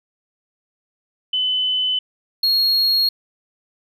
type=tone pair in turn; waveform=sine / triangle; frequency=3020 / 4292 Hz; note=F#7 / C8; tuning=+35 / +43 cents; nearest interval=tritone; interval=608 cents; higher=second; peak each=-17 / -13 dBFS; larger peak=second; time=1.33-1.99 / 2.43-3.09 s; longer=neither; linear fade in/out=5 ms; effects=none